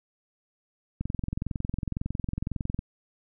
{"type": "click train", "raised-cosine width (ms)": 5, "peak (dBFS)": -17, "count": 40, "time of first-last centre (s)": [1.01, 2.791], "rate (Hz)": 21.9, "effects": []}